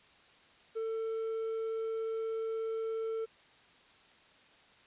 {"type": "tone with hard clipping", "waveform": "sine", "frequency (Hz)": 447.2, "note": "A4", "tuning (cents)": 28, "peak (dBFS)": -34, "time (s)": [0.75, 3.26], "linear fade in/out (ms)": 20, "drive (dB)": 3, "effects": ["white hiss -61 dBFS RMS until 4.86 s", "resampled to 8000 Hz"]}